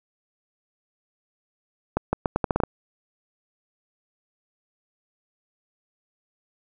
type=accelerating click train; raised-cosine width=1 ms; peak=-7 dBFS; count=9; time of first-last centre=1.97-2.636 s; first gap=160 ms; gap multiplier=0.8; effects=none